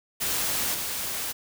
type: noise with level steps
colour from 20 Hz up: white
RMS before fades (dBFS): -27 / -31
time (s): 0.2-1.33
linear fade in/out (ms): 20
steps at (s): 0.74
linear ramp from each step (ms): 5
effects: none